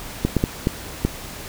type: clicks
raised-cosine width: 3 ms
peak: -4 dBFS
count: 5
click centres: 0.25 / 0.367 / 0.439 / 0.671 / 1.05 s
effects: pink hiss -35 dBFS RMS until 1.48 s